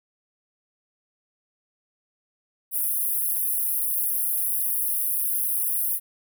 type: high-pass noise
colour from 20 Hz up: pink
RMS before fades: -25 dBFS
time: 2.71-6 s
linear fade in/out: 50 ms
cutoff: 10000 Hz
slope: 96 dB/octave
effects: none